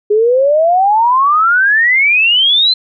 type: exponential sweep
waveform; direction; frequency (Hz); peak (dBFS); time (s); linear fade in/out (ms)
sine; up; 408.9 to 4138; -7; 0.1-2.74; 10
effects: none